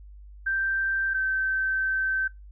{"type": "tone pair in turn", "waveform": "sine", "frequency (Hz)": [1568, 1546.4], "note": ["G6", "G6"], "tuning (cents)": [0, -24], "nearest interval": "unison", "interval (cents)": 24, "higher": "first", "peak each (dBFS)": -23, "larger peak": "neither", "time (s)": [[0.46, 1.14], [1.14, 2.28]], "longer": "second", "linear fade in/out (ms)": 10, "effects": ["noise-tail reverb RT60 0.2 s tail -22 dB re dry", "added 50 Hz sine -43 dBFS peak until 2.51 s"]}